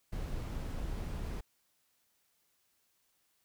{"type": "noise", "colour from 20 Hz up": "brown", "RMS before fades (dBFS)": -38, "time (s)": [0.12, 1.41], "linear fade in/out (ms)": 10}
{"type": "clicks", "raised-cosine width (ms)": 3, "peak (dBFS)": -34, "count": 3, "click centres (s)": [0.8, 0.852, 0.902]}
{"effects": ["white hiss -75 dBFS RMS until 3.44 s"]}